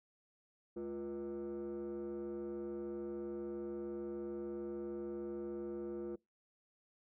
sine tone with frequency modulation, 349.1 Hz, F4, 1 cent flat, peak -37 dBFS, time 0.76-6.16 s, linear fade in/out 10 ms, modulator 137 Hz, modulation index 0.87, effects noise-tail reverb RT60 0.2 s tail -25 dB re dry + tanh soft clip ceiling -39 dBFS

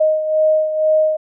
sine beating tone pair, 622.3 / 624.4 Hz, D#5 / D#5, 0 / +6 cents, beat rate 2.1 Hz, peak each -13 / -20 dBFS, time 0-1.17 s, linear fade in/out 10 ms, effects none

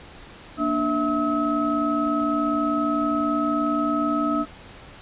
sine tone cluster, 234.7 / 294.8 / 656 / 1286 Hz, A#3 / D4 / E5 / E6, +12 / +7 / -9 / -43 cents, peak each -28 / -23 / -29 / -25 dBFS, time 0.57-4.46 s, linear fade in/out 50 ms, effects pink hiss -44 dBFS RMS until 5.01 s + resampled to 8000 Hz

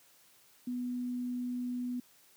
sine tone, 246.9 Hz, B3, in tune, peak -33 dBFS, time 0.67-2 s, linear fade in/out 5 ms, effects white hiss -63 dBFS RMS until 2.36 s + high-pass 100 Hz 12 dB/octave

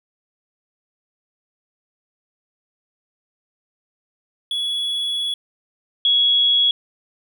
triangle / sine tone pair in turn, 3379 / 3344 Hz, G#7 / G#7, +29 / +11 cents, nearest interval unison, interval 18 cents, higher first, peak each -19 / -13 dBFS, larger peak second, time 4.51-5.34 / 6.05-6.71 s, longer first, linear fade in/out 2 ms, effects none

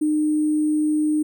sine tone with sample-and-hold, 304.4 Hz, D#4, 38 cents flat, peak -17 dBFS, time 0.01-1.23 s, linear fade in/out 10 ms, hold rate 8820 Hz, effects none

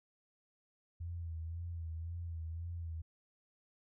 sine tone with vibrato, 83.4 Hz, E2, 21 cents sharp, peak -39 dBFS, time 1-3.02 s, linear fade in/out 10 ms, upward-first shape sine, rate 1.9 Hz, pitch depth 53 cents each way, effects none

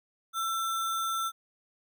sine tone with sample-and-hold, 1341 Hz, E6, 29 cents sharp, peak -28 dBFS, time 0.33-1.32 s, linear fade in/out 50 ms, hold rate 4900 Hz, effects none

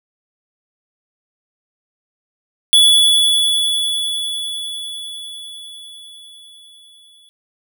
square tone with exponential decay, 3422 Hz, A7, 49 cents flat, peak -7 dBFS, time 2.73-7.29 s, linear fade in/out 0 ms, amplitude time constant 990 ms, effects none

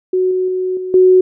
sine tone with level steps, 370 Hz, F#4, in tune, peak -11 / -13 / -15 / -20 / -5 dBFS, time 0.13-1.21 s, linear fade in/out 5 ms, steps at 0.31 / 0.48 / 0.77 / 0.94 s, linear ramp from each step 2 ms, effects none

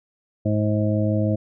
harmonic tone, 106 Hz, G#2, 36 cents sharp, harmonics 1 / 2 / 3 / 5 / 6, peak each -21 / -24 / -26 / -28 / -29 dBFS, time 0.45-1.36 s, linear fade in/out 10 ms, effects none

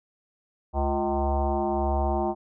sine tone with frequency modulation, 349.2 Hz, F4, in tune, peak -22 dBFS, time 0.73-2.35 s, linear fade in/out 50 ms, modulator 140 Hz, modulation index 4, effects none

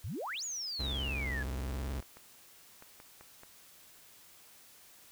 sine exponential two-way sweep, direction up then down, 76.4 to 7040 to 1653 Hz, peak -36 dBFS, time 0.04-1.43 s, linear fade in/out 5 ms, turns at 0.44 s
40% pulse tone with vibrato, 66 Hz, C2, 16 cents sharp, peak -34 dBFS, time 0.79-2.01 s, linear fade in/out 10 ms, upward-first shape square, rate 19 Hz, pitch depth 180 cents each way
clicks, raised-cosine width 0.5 ms, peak -36 dBFS, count 6, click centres 2.026 / 2.17 / 2.824 / 3.001 / 3.21 / 3.434 s
effects white hiss -58 dBFS RMS until 5.11 s

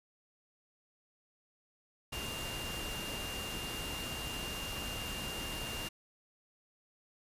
sine tone in noise, 2800 Hz, F7, 4 cents sharp, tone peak -42 dBFS, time 2.12-5.89 s, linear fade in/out 10 ms, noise pink, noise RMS -41 dBFS, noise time 2.12-5.89 s, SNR -4 dB, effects resampled to 32000 Hz

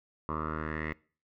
10% pulse tone with low-pass filter sweep, 77.78 Hz, D#2, in tune, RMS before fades -35 dBFS, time 0.29-0.93 s, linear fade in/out 0 ms, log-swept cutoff 1100 to 2100 Hz, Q 5.8, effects noise-tail reverb RT60 0.4 s tail -23 dB re dry

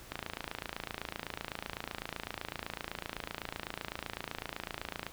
click train, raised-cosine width 0.3 ms, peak -20 dBFS, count 139, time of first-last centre 0.12-5.066 s, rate 27.9 Hz, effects pink hiss -52 dBFS RMS until 5.12 s

